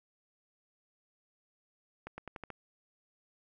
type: accelerating click train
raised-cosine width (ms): 0.5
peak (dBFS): -27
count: 6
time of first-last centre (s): 2.07-2.503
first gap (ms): 110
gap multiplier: 0.88
effects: none